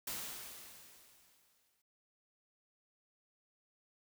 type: noise with exponential decay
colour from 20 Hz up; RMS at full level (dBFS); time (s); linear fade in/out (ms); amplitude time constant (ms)
white; -40; 0.07-1.82; 5; 380
effects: none